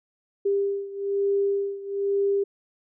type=beating tone pair; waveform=sine; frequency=398.2 / 399.3 Hz; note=G4 / G4; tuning=+27 / +32 cents; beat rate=1.1 Hz; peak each=-24 / -27 dBFS; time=0.45-2.44 s; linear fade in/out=10 ms; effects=none